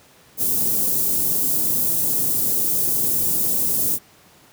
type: band-stop noise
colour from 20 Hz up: white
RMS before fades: -20 dBFS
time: 0.37-3.99 s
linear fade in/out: 50 ms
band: 340 to 11000 Hz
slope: 12 dB/octave
effects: pink hiss -51 dBFS RMS until 4.52 s + high-pass 100 Hz 12 dB/octave